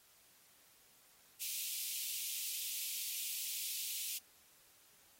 white high-pass noise, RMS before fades -41 dBFS, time 1.4-4.19 s, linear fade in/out 20 ms, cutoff 2400 Hz, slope 48 dB/octave, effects white hiss -66 dBFS RMS until 5.19 s + AAC 48 kbps

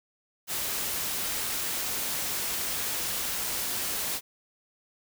white noise, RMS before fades -31 dBFS, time 0.47-4.21 s, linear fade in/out 50 ms, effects none

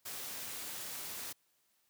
white noise, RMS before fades -43 dBFS, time 0.05-1.33 s, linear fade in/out 10 ms, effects white hiss -75 dBFS RMS until 1.89 s + high-pass 80 Hz 12 dB/octave

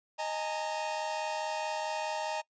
45% pulse chord, D# suspended fourth, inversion none, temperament equal with one note detuned, 622.3 / 830.6 / 915.3 Hz, D#5 / G#5 / A#5, 0 / 0 / -32 cents, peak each -37 / -38 / -36 dBFS, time 0.18-2.42 s, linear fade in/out 20 ms, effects noise-tail reverb RT60 0.1 s tail -21 dB re dry + resampled to 16000 Hz

